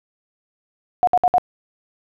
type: tone bursts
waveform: sine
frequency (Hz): 722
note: F#5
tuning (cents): -43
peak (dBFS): -11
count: 4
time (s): 1.03-1.382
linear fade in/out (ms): 0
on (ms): 43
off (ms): 60
effects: none